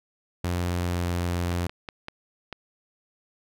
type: tone with pitch glide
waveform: sawtooth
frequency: 88.1 to 87.49 Hz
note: F2 to F2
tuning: +16 to +4 cents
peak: -21 dBFS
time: 0.44-1.67 s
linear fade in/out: 5 ms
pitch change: -12 cents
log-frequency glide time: 0.88-1.02 s
type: clicks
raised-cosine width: 0.3 ms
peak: -19 dBFS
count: 5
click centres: 1.519 / 1.695 / 1.888 / 2.084 / 2.527 s
effects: none